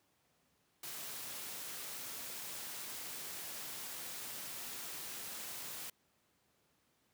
white noise, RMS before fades -45 dBFS, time 0.83-5.9 s, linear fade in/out 5 ms, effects pink hiss -75 dBFS RMS until 7.13 s + high-pass 100 Hz 12 dB/octave

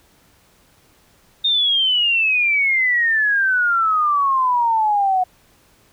sine exponential sweep, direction down, 3691 to 728 Hz, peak -14 dBFS, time 1.44-5.24 s, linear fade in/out 10 ms, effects pink hiss -55 dBFS RMS until 5.92 s

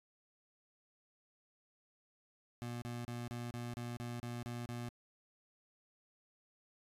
25% pulse tone bursts, 120 Hz, B2, 49 cents flat, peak -37 dBFS, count 10, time 2.62-4.89 s, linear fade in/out 0 ms, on 200 ms, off 30 ms, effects resampled to 32000 Hz

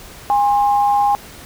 sine tone pair together, 816.4 / 1060 Hz, G#5 / C6, -30 / +22 cents, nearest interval perfect fourth, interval 452 cents, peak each -12 / -22 dBFS, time 0.3-1.15 s, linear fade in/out 0 ms, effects pink hiss -38 dBFS RMS until 1.45 s

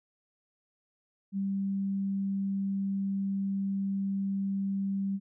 sine tone, 196 Hz, G3, in tune, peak -28 dBFS, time 1.32-5.2 s, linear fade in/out 50 ms, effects none

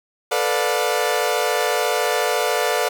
sawtooth chord, B half-diminished seventh, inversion third, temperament equal with one note detuned, 440 / 493.9 / 587.3 / 716.4 Hz, A4 / B4 / D5 / F5, 0 / 0 / 0 / +44 cents, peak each -20 dBFS, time 0.31-2.89 s, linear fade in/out 10 ms, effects 7-bit

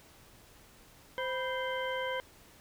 harmonic tone with a mistuned harmonic, 520 Hz, C5, 11 cents flat, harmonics 1 / 2 / 3 / 4 / 6, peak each -35 / -38 / -40 / -41 / -43 dBFS, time 1.18-2.2 s, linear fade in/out 0 ms, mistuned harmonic 2, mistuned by -94 cents, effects pink hiss -58 dBFS RMS until 2.6 s

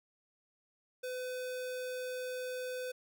square tone, 505 Hz, B4, 39 cents sharp, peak -38 dBFS, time 1.03-2.92 s, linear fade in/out 10 ms, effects none

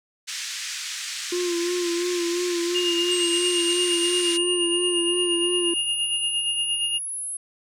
white band-pass noise, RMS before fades -32 dBFS, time 0.27-4.38 s, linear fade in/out 20 ms, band 1600 to 7400 Hz, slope 24 dB/octave
triangle tone with vibrato, 349.2 Hz, F4, in tune, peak -21 dBFS, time 1.32-5.74 s, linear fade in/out 5 ms, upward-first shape sine, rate 2.9 Hz, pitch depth 40 cents each way
sine tone with tremolo, 2835 Hz, F7, 25 cents sharp, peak -21 dBFS, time 2.74-6.99 s, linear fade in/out 20 ms, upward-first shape sine, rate 8.6 Hz, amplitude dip 50%
sine linear sweep, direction up, 8372 to 10660 Hz, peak -28 dBFS, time 3.11-7.37 s, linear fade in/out 5 ms
effects none

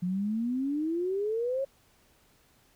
sine exponential sweep, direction up, 174.61 to 554.4 Hz, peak -27 dBFS, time 0.02-1.65 s, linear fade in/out 10 ms, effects pink hiss -64 dBFS RMS until 2.75 s

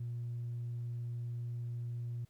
triangle tone with tanh clipping, 119.3 Hz, A#2, 41 cents sharp, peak -37 dBFS, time 0-2.25 s, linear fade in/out 5 ms, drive 5 dB, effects pink hiss -73 dBFS RMS until 2.29 s

